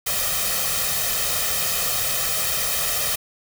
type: noise with comb filter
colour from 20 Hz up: white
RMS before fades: -23 dBFS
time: 0.06-3.16 s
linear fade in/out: 10 ms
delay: 1.6 ms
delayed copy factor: +0.8
effects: none